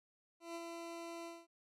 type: tone with ADSR envelope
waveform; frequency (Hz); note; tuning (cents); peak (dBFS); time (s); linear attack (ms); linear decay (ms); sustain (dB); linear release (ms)
20% pulse; 336.8; E4; +37; -37; 0.4-1.47; 150; 41; -3; 220
effects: low-pass 11000 Hz 12 dB/octave